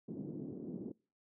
pink band-pass noise, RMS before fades -44 dBFS, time 0.08-0.92 s, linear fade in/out 5 ms, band 170 to 360 Hz, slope 24 dB/octave, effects noise-tail reverb RT60 0.4 s tail -26 dB re dry

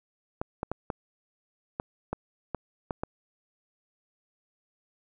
clicks, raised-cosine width 1 ms, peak -16 dBFS, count 9, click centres 0.415 / 0.631 / 0.716 / 0.902 / 1.799 / 2.13 / 2.547 / 2.908 / 3.035 s, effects none

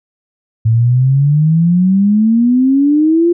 sine exponential sweep, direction up, 110 to 350.6 Hz, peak -7 dBFS, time 0.65-3.33 s, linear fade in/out 10 ms, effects none

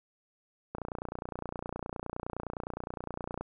click train, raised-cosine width 1 ms, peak -22 dBFS, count 80, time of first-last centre 0.75-3.41 s, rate 29.7 Hz, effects none

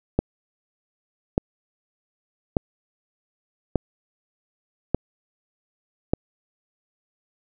click train, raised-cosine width 2 ms, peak -5 dBFS, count 6, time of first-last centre 0.19-6.135 s, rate 0.841 Hz, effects none

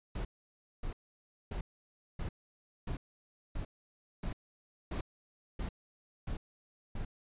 brown noise bursts, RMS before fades -37 dBFS, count 11, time 0.15-7.05 s, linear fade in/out 5 ms, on 100 ms, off 580 ms, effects resampled to 8000 Hz

